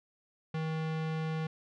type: tone with low-pass filter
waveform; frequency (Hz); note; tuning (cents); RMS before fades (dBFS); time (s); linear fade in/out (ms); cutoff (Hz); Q
square; 158.8; D#3; +36; -34; 0.54-1.47; 5; 3200; 0.89
effects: none